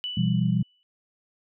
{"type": "tone with exponential decay", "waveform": "sine", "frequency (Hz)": 2969, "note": "F#7", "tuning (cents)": 5, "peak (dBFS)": -27, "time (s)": [0.04, 0.83], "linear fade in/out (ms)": 0, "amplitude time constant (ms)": 170}
{"type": "chord", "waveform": "sine", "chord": "E minor", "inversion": "second", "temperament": "equal with one note detuned", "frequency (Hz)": [123.47, 168.37, 196], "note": ["B2", "E3", "G3"], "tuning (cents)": [0, 37, 0], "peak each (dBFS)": [-25, -24, -25], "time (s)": [0.17, 0.63], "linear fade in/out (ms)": 5}
{"effects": []}